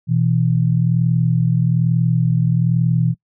sine tone pair together, 122.86 / 164 Hz, B2 / E3, -9 / -9 cents, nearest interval perfect fourth, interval 500 cents, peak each -16 dBFS, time 0.07-3.15 s, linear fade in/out 50 ms, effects noise-tail reverb RT60 0.1 s tail -23 dB re dry

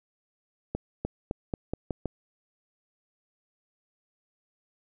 accelerating click train, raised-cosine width 2 ms, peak -16 dBFS, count 7, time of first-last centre 0.75-2.057 s, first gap 300 ms, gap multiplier 0.87, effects none

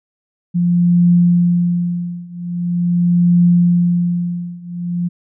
sine tone with tremolo, 174.61 Hz, F3, in tune, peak -7 dBFS, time 0.54-5.09 s, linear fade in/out 20 ms, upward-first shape triangle, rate 0.43 Hz, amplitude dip 95%, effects none

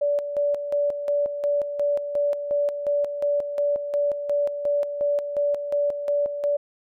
sine tone with tremolo, 578 Hz, D5, 28 cents flat, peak -19 dBFS, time 0.01-6.57 s, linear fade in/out 10 ms, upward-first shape square, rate 2.8 Hz, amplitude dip 60%, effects none

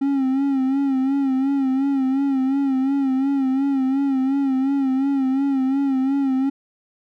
triangle tone with vibrato, 270 Hz, C#4, 45 cents flat, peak -15 dBFS, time 0.01-6.5 s, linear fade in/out 10 ms, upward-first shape sine, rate 2.8 Hz, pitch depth 62 cents each way, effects none

